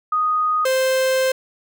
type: tone pair in turn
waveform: sine / 45% pulse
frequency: 1243 / 522.6 Hz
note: D#6 / C5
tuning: -2 / -2 cents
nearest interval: octave + minor third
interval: 1500 cents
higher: first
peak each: -16 dBFS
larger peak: neither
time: 0.12-0.65 / 0.65-1.32 s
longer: second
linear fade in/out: 5 ms
effects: none